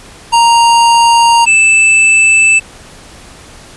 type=tone pair in turn; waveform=square; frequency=932.3 / 2637 Hz; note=A#5 / E7; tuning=0 / 0 cents; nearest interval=octave + tritone; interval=1800 cents; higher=second; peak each=-5 dBFS; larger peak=neither; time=0.32-1.46 / 1.46-2.6 s; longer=neither; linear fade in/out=20 ms; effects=pink hiss -35 dBFS RMS until 3.76 s + resampled to 24000 Hz